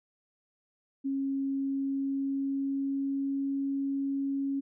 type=tone with pitch glide; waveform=sine; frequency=272.8 to 275.5 Hz; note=C#4 to C#4; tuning=-28 to -11 cents; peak=-28 dBFS; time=1.04-4.61 s; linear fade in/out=20 ms; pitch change=+17 cents; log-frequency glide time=1.48-3.5 s; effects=none